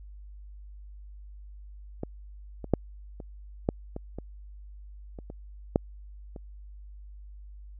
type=clicks; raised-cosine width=2 ms; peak=-18 / -24 / -7 / -27 / -10 / -22 / -23 / -28 / -27 / -7 / -28 dBFS; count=11; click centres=2.034 / 2.643 / 2.737 / 3.202 / 3.689 / 3.964 / 4.186 / 5.188 / 5.301 / 5.759 / 6.362 s; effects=added 50 Hz sine -43 dBFS peak until 7.79 s